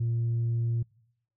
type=tone; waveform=sine; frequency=116.54 Hz; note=A#2; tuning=in tune; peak=-23 dBFS; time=0-0.83 s; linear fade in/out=10 ms; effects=noise-tail reverb RT60 0.8 s tail -26 dB re dry + tanh soft clip ceiling -23 dBFS